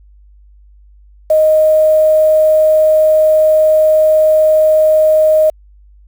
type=tone with quantisation; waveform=sine; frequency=622.3 Hz; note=D#5; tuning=in tune; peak=-6 dBFS; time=1.3-5.5 s; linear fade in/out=5 ms; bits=5; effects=added 50 Hz sine -40 dBFS peak until 6.07 s